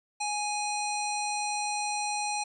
harmonic tone with a mistuned harmonic, 830.6 Hz, G#5, in tune, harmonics 1 / 3 / 5 / 7 / 9 / 10, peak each -31 / -36 / -38 / -39 / -41 / -41 dBFS, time 0.2-2.44 s, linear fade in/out 10 ms, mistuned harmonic 10, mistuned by +59 cents, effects 11-bit

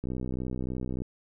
click train, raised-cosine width 3 ms, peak -21 dBFS, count 63, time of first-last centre 0.04-1.019 s, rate 63.3 Hz, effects none

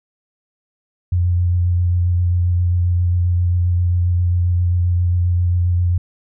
sine tone with vibrato, 88.3 Hz, F2, 20 cents sharp, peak -13 dBFS, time 1.12-5.98 s, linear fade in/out 5 ms, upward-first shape sine, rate 7.5 Hz, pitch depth 18 cents each way, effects none

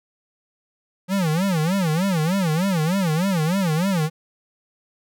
square tone with vibrato, 174.61 Hz, F3, in tune, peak -19 dBFS, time 1.08-4.1 s, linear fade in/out 50 ms, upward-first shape sine, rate 3.3 Hz, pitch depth 230 cents each way, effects none

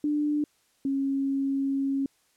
sine tone pair in turn, 296.5 / 273.5 Hz, D4 / C#4, +17 / -23 cents, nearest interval minor second, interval 140 cents, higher first, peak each -23 / -24 dBFS, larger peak first, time 0.04-0.44 / 0.85-2.06 s, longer second, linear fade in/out 2 ms, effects white hiss -67 dBFS RMS until 2.36 s + low-pass 11000 Hz 12 dB/octave

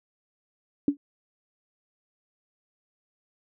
sine tone with exponential decay, 285.3 Hz, C#4, 50 cents sharp, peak -14 dBFS, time 0.88-0.97 s, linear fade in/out 2 ms, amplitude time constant 18 ms, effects none

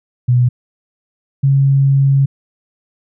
sine tone pair in turn, 123.47 / 137.37 Hz, B2 / C#3, 0 / -15 cents, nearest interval major second, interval 185 cents, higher second, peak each -8 dBFS, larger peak neither, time 0.28-0.49 / 1.43-2.26 s, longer second, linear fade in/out 10 ms, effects none

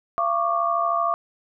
sine tone cluster, 682 / 1115 / 1188 Hz, F5 / C#6 / D6, -41 / +10 / +20 cents, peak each -24 dBFS, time 0.18-1.14 s, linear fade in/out 0 ms, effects none

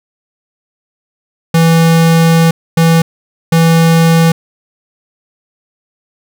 square tone bursts at uneven times, 164.81 Hz, E3, in tune, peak -6 dBFS, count 3, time 1.54-2.51 / 2.77-3.02 / 3.52-4.32 s, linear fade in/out 5 ms, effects none

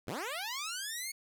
10% pulse linear sweep, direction up, 67 to 2217 Hz, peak -28 dBFS, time 0.07-1.12 s, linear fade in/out 10 ms, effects none

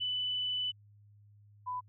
sine tone pair in turn, 2991 / 998.1 Hz, F#7 / B5, +18 / +18 cents, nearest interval octave + perfect fifth, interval 1900 cents, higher first, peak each -31 / -34 dBFS, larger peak first, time 0-0.72 / 1.66-1.81 s, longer first, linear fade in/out 20 ms, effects added 103 Hz sine -57 dBFS peak until 1.88 s

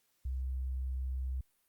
sine tone, 64.7 Hz, C2, 19 cents flat, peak -33 dBFS, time 0.25-1.41 s, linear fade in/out 5 ms, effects white hiss -75 dBFS RMS until 1.68 s + Opus 48 kbps

